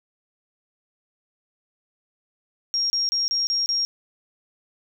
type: tone bursts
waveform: sine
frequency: 5580 Hz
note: F8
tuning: 2 cents flat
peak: -20 dBFS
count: 6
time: 2.74-3.85 s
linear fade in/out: 0 ms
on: 160 ms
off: 30 ms
effects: none